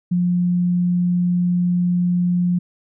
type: tone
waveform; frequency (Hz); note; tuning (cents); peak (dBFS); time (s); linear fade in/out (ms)
sine; 177.2; F3; +25; -15; 0.11-2.59; 10
effects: none